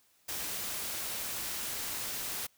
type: noise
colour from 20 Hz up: white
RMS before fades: -37 dBFS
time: 0.28-2.47 s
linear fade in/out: 10 ms
effects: white hiss -68 dBFS RMS until 2.57 s